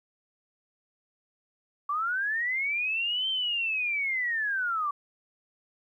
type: linear two-way sweep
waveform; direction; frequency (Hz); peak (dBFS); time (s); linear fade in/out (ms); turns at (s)
sine; up then down; 1132 to 3136 to 1132; -26; 1.89-4.91; 5; 3.29
effects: 11-bit